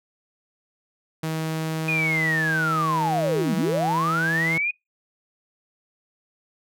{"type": "tone with pitch glide", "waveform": "sawtooth", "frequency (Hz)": [159.4, 163.41], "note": ["D#3", "E3"], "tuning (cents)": [42, -15], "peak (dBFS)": -21, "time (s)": [1.23, 4.58], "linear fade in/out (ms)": 5, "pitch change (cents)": 43, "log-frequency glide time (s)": [3.46, 3.66]}
{"type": "linear two-way sweep", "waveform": "sine", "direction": "down then up", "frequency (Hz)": [2489, 162.3, 2489], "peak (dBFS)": -21, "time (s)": [1.88, 4.71], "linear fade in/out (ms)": 5, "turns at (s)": 3.56}
{"effects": ["noise-tail reverb RT60 0.2 s tail -26 dB re dry"]}